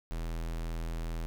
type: tone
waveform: square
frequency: 41.2 Hz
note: E1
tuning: in tune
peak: -34 dBFS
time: 0.11-1.26 s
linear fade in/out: 0 ms
effects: none